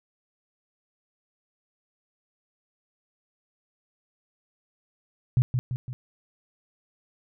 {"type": "tone with echo", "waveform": "sine", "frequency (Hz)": 125.1, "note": "B2", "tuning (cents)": 23, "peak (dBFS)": -16, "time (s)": [5.37, 5.42], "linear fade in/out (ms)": 0, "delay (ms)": 170, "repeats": 3, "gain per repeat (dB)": -5, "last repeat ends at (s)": 5.93, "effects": []}